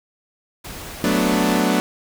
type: noise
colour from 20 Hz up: pink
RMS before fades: -34 dBFS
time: 0.64-1.61 s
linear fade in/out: 10 ms
type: chord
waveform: sawtooth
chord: B minor seventh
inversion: second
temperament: equal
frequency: 185 / 220 / 246.9 / 293.7 Hz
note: F#3 / A3 / B3 / D4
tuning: 0 / 0 / 0 / 0 cents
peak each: -18 dBFS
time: 1.04-1.8 s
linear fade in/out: 0 ms
effects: none